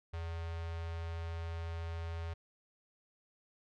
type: tone with notch filter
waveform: square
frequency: 83.1 Hz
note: E2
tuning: 15 cents sharp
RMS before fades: -40 dBFS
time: 0.13-2.34 s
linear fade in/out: 10 ms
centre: 240 Hz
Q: 1.1
effects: low-pass 4000 Hz 12 dB/octave